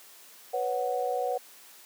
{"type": "chord", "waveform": "sine", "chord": "B suspended second", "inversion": "none", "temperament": "equal", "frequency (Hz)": [493.9, 554.4, 740], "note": ["B4", "C#5", "F#5"], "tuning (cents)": [0, 0, 0], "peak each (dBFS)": [-30, -33, -30], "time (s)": [0.53, 1.38], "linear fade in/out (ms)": 10, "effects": ["white hiss -52 dBFS RMS until 1.85 s", "high-pass 300 Hz 12 dB/octave"]}